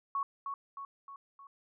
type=tone with echo; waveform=sine; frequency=1108.7 Hz; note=C#6; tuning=in tune; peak=-30 dBFS; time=0.15-0.23 s; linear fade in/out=2 ms; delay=310 ms; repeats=4; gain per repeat=-5 dB; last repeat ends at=1.47 s; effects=none